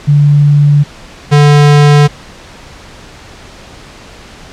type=tone pair in turn; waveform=sine / square; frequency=145.3 / 146.4 Hz; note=D3 / D3; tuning=-18 / -5 cents; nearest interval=unison; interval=13 cents; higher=second; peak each=-3 dBFS; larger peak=neither; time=0.07-0.84 / 1.31-2.08 s; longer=neither; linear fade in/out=20 ms; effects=pink hiss -33 dBFS RMS until 4.52 s + low-pass 6000 Hz 12 dB/octave